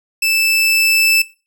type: tone with level ramp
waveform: sawtooth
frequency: 2637 Hz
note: E7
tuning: in tune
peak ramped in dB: -10 to -7 dBFS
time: 0.22-1.22 s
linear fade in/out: 5 ms
effects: noise-tail reverb RT60 0.3 s tail -17 dB re dry